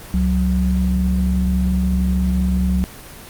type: tone pair together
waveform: sine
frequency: 68.1 / 184.02 Hz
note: C#2 / F#3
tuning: -30 / -9 cents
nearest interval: octave + perfect fourth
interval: 1721 cents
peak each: -17 dBFS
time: 0.14-2.84 s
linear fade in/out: 0 ms
effects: pink hiss -37 dBFS RMS until 3.29 s + Opus 24 kbps